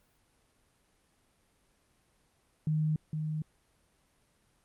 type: tone with echo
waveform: sine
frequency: 154.7 Hz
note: D#3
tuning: 10 cents flat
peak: -26 dBFS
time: 2.67-2.96 s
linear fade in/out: 2 ms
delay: 460 ms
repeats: 1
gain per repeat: -5 dB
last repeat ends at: 3.42 s
effects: pink hiss -70 dBFS RMS until 4.64 s + Opus 32 kbps